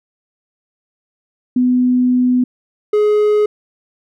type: tone pair in turn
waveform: sine / triangle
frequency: 250 / 420.4 Hz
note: B3 / G#4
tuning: +21 / +21 cents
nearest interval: major sixth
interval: 900 cents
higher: second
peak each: -10 / -8 dBFS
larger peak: second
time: 1.56-2.44 / 2.93-3.46 s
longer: first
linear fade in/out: 5 ms
effects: none